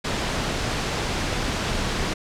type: noise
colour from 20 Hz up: pink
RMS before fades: -25 dBFS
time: 0.04-2.14 s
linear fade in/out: 10 ms
effects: low-pass 6000 Hz 12 dB/octave